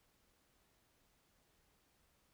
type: silence
effects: pink hiss -75 dBFS RMS until 2.33 s